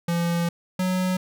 square tone pair in turn, 170.7 / 184.48 Hz, F3 / F#3, -39 / -5 cents, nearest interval minor second, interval 134 cents, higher second, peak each -22 dBFS, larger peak neither, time 0.08-0.49 / 0.79-1.17 s, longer first, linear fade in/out 5 ms, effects none

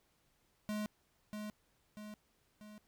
square tone with echo, 211.1 Hz, G#3, 29 cents sharp, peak -37 dBFS, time 0.69-0.86 s, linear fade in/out 0 ms, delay 640 ms, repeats 3, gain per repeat -5 dB, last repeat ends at 2.78 s, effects pink hiss -75 dBFS RMS until 2.87 s

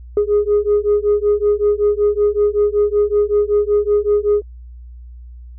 sine beating tone pair, 411.7 / 417 Hz, G#4 / G#4, -15 / +7 cents, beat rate 5.3 Hz, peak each -14 dBFS, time 0.17-4.42 s, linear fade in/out 2 ms, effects tanh soft clip ceiling -8 dBFS + added 60 Hz sine -33 dBFS peak until 5.58 s

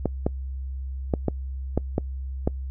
clicks, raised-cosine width 2 ms, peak -8 dBFS, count 7, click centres 0.057 / 0.265 / 1.138 / 1.283 / 1.776 / 1.981 / 2.475 s, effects noise-tail reverb RT60 0.1 s tail -26 dB re dry + added 66 Hz sine -29 dBFS peak until 2.7 s

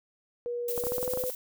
sine tone with pitch glide, 480.6 to 505.7 Hz, B4 to B4, -47 to +41 cents, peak -30 dBFS, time 0.46-1.3 s, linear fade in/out 0 ms, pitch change +88 cents, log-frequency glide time 0.76-1.16 s
violet noise with tremolo, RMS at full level -34 dBFS, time 0.68-1.35 s, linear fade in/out 5 ms, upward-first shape square, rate 12 Hz, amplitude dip 40%
clicks, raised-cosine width 1 ms, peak -21 dBFS, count 10, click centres 0.778 / 0.838 / 0.869 / 0.921 / 0.982 / 1.029 / 1.078 / 1.136 / 1.174 / 1.238 s
effects none

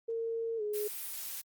sine tone with pitch glide, 456.7 to 418.8 Hz, A#4 to G#4, -36 to +15 cents, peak -32 dBFS, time 0.08-0.88 s, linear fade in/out 10 ms, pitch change -149 cents, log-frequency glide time 0.57-0.62 s
blue noise, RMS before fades -40 dBFS, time 0.73-1.42 s, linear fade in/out 20 ms
effects Opus 32 kbps

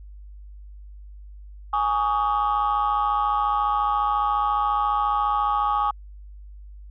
sine chord, Ab suspended fourth, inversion none, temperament equal with one note detuned, 830.6 / 1130.1 / 1244.5 Hz, Ab5 / Db6 / Eb6, 0 / +33 / 0 cents, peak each -22 / -23 / -24 dBFS, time 1.73-5.91 s, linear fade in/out 5 ms, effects tanh soft clip ceiling -14 dBFS + added 50 Hz sine -39 dBFS peak until 6.9 s

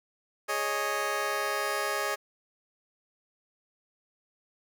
15% pulse chord, Ab suspended fourth, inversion none, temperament just, 415.3 / 553.7 / 623 Hz, Ab4 / Db5 / Eb5, 0 / -2 / +2 cents, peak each -27 dBFS, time 0.48-2.16 s, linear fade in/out 20 ms, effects none

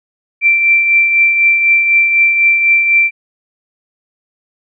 sine tone with tremolo, 2349 Hz, D7, in tune, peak -5 dBFS, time 0.41-3.11 s, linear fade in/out 50 ms, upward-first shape triangle, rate 4 Hz, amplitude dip 50%, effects none

